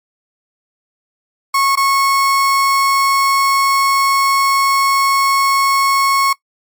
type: tone with dropouts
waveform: 35% pulse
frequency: 1097 Hz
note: C#6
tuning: 18 cents flat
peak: -10 dBFS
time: 1.54-6.33 s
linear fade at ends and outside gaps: 5 ms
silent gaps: 1.755-1.772 s
effects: noise-tail reverb RT60 0.1 s tail -19 dB re dry + MP3 96 kbps